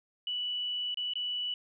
sine tone with dropouts, 2958 Hz, F#7, 1 cent flat, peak -31 dBFS, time 0.27-1.54 s, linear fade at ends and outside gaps 2 ms, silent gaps 0.944-0.972 / 1.136-1.155 s, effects none

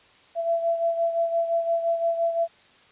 sine beating tone pair, 670 / 675.8 Hz, E5 / E5, +28 / +43 cents, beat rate 5.8 Hz, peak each -22 / -29 dBFS, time 0.35-2.48 s, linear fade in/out 50 ms, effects white hiss -55 dBFS RMS until 2.91 s + resampled to 8000 Hz

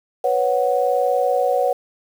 sine chord, B suspended second, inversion none, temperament equal, 493.9 / 554.4 / 740 Hz, B4 / C#5 / F#5, 0 / 0 / 0 cents, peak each -20 dBFS, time 0.24-1.73 s, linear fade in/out 5 ms, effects 7-bit

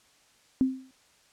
sine tone with exponential decay, 261.6 Hz, C4, in tune, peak -17 dBFS, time 0.61-0.91 s, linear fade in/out 0 ms, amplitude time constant 64 ms, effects white hiss -62 dBFS RMS until 1.32 s + low-pass 8000 Hz 12 dB/octave

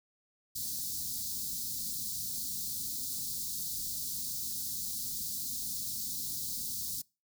white band-stop noise, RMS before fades -37 dBFS, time 0.55-7.02 s, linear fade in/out 10 ms, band 270 to 4000 Hz, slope 48 dB/octave, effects noise-tail reverb RT60 0.3 s tail -25 dB re dry

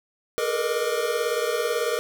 square tone cluster, 424 / 462.4 / 480.4 / 615 / 1173 Hz, G#4 / A#4 / B4 / D#5 / D6, +36 / -14 / -48 / -20 / -2 cents, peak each -32 / -29 / -28 / -31 / -35 dBFS, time 0.38-1.99 s, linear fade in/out 0 ms, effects none

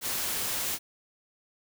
white noise, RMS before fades -31 dBFS, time 0.01-0.79 s, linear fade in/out 50 ms, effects none

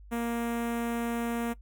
sawtooth tone with notch filter, 234.3 Hz, A#3, 9 cents sharp, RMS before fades -31 dBFS, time 0.11-1.54 s, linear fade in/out 20 ms, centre 4600 Hz, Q 0.74, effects noise-tail reverb RT60 0.1 s tail -19 dB re dry + added 50 Hz sine -47 dBFS peak until 1.61 s

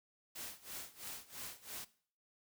white noise with tremolo, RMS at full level -45 dBFS, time 0.35-1.85 s, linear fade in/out 10 ms, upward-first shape sine, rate 3 Hz, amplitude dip 90%, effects noise-tail reverb RT60 0.5 s tail -19 dB re dry

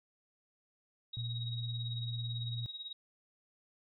sine tone with tremolo, 3800 Hz, A#7, 33 cents sharp, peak -39 dBFS, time 1.13-2.93 s, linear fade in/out 5 ms, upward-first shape sine, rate 18 Hz, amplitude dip 70%
sine tone, 117.4 Hz, A#2, 13 cents sharp, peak -36 dBFS, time 1.17-2.66 s, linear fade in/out 0 ms
effects none

